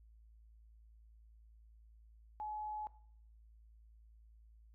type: tone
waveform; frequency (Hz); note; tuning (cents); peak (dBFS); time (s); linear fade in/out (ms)
sine; 850; G#5; +40; -40; 2.4-2.87; 0
effects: noise-tail reverb RT60 0.6 s tail -17 dB re dry + added 55 Hz sine -59 dBFS peak until 4.74 s